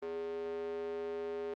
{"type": "tone with high-pass filter", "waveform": "square", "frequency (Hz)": 82.5, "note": "E2", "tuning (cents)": 2, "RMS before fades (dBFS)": -39, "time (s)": [0.02, 1.54], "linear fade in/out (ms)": 5, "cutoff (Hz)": 410, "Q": 5.6, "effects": ["low-pass 3000 Hz 12 dB/octave", "Opus 24 kbps"]}